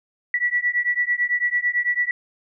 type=beating tone pair; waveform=sine; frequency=1945 / 1954 Hz; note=B6 / B6; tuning=-27 / -19 cents; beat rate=9 Hz; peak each=-22 dBFS; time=0.34-2.11 s; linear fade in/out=2 ms; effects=none